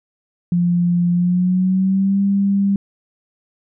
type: tone with pitch glide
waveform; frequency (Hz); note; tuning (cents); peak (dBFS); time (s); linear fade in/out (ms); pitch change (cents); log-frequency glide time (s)
sine; 174.61 to 198.27; F3 to G3; 0 to +20; -13; 0.52-2.76; 2; +220; 1.12-2.21
effects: none